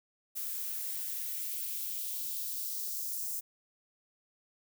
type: noise with high-pass filter sweep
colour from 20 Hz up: violet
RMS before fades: -37 dBFS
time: 0.35-3.41 s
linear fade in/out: 20 ms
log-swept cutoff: 1100 to 6500 Hz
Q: 1.5
effects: none